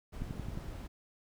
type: noise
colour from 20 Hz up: brown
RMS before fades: -43 dBFS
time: 0.12-0.88 s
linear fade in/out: 20 ms
type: click train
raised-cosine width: 5 ms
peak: -26 dBFS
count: 5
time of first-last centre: 0.22-0.574 s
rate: 11.3 Hz
effects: none